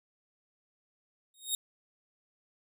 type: tone with exponential growth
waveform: 15% pulse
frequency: 3729 Hz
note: A#7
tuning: in tune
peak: -19 dBFS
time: 1.34-1.55 s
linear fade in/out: 2 ms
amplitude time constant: 44 ms
effects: none